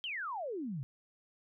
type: exponential sweep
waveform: sine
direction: down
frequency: 3240 to 123.7 Hz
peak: -36 dBFS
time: 0.04-0.83 s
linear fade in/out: 0 ms
effects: none